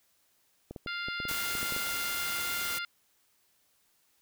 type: clicks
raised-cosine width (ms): 2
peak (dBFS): -27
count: 11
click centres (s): 0.71 / 0.762 / 0.862 / 1.085 / 1.202 / 1.253 / 1.313 / 1.552 / 1.63 / 1.723 / 1.764
type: harmonic tone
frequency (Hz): 698.5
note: F5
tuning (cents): 0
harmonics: 2 / 3 / 4 / 5 / 6 / 7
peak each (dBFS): -36 / -40 / -42 / -44 / -46 / -47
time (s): 0.87-2.85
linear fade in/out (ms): 2
type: noise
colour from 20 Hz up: white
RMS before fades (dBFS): -36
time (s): 1.28-2.79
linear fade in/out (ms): 10
effects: white hiss -70 dBFS RMS until 4.21 s